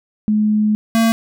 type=tone pair in turn; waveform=sine / square; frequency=212.6 / 226.7 Hz; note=G#3 / A#3; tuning=+41 / -48 cents; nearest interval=minor second; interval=111 cents; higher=second; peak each=-12 dBFS; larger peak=neither; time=0.28-0.75 / 0.95-1.12 s; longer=first; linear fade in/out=0 ms; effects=none